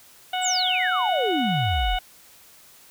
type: harmonic tone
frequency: 736 Hz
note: F#5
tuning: 9 cents flat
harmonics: 1 / 2 / 3 / 4 / 5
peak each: -25 / -33 / -34 / -30 / -36 dBFS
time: 0.33-1.99 s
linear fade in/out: 5 ms
type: exponential sweep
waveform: sine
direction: down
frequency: 8340 to 34.65 Hz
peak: -22 dBFS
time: 0.41-1.99 s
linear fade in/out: 50 ms
effects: white hiss -51 dBFS RMS until 2.9 s